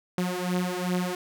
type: beating tone pair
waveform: sawtooth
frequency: 179.1 / 181.7 Hz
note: F3 / F#3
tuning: +44 / -31 cents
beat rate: 2.6 Hz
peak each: -25 dBFS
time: 0.18-1.15 s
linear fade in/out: 2 ms
effects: 10-bit